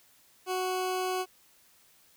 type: tone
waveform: 20% pulse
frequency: 370 Hz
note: F#4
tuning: in tune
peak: -24 dBFS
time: 0.46-1.26 s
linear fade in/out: 50 ms
effects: white hiss -62 dBFS RMS until 2.16 s